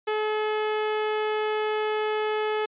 sawtooth tone, 428.4 Hz, A4, 46 cents flat, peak -20 dBFS, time 0.07-2.66 s, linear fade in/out 10 ms, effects resampled to 8000 Hz

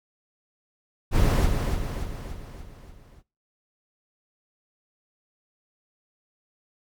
brown noise with echo, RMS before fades -19 dBFS, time 1.11-1.49 s, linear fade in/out 50 ms, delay 290 ms, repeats 6, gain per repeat -5 dB, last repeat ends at 3.23 s, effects noise-tail reverb RT60 0.3 s tail -22 dB re dry + MP3 96 kbps

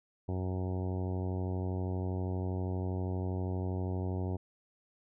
harmonic tone, 92.5 Hz, F#2, in tune, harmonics 1 / 2 / 3 / 4 / 5 / 6 / 7 / 8 / 9 / 10, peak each -33 / -40 / -42 / -42 / -47 / -51 / -49 / -51 / -52 / -55 dBFS, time 0.28-4.37 s, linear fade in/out 10 ms, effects none

